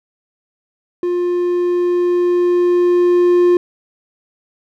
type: tone with level ramp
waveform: triangle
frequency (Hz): 353.4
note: F4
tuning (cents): +21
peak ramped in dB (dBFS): -13 to -6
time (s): 1.03-3.57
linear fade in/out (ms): 2
effects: none